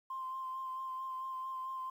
sine tone with vibrato, 1046.5 Hz, C6, in tune, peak -37 dBFS, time 0.1-1.9 s, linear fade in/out 5 ms, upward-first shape sine, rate 4.5 Hz, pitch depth 16 cents each way, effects tanh soft clip ceiling -33 dBFS + 11-bit

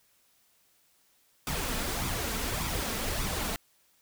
pink noise with flanger, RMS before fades -32 dBFS, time 1.47-3.56 s, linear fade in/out 0 ms, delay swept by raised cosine 0.83 to 4.53 ms, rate 1.7 Hz, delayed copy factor +0.55, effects white hiss -67 dBFS RMS until 4.01 s

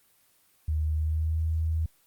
sine tone with pitch glide, 77.3 to 80.12 Hz, D#2 to E2, -11 to -49 cents, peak -24 dBFS, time 0.68-1.86 s, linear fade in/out 5 ms, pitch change +62 cents, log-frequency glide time 0.93-1.4 s, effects white hiss -64 dBFS RMS until 2.06 s + Opus 24 kbps

